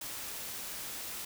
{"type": "noise", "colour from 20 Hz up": "white", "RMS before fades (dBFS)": -41, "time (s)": [0.01, 1.25], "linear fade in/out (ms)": 5, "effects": []}